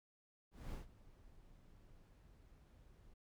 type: noise with ADSR envelope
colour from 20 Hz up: brown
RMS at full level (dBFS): -44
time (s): 0.51-3.14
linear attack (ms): 220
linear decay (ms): 130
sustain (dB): -19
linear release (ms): 8
effects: none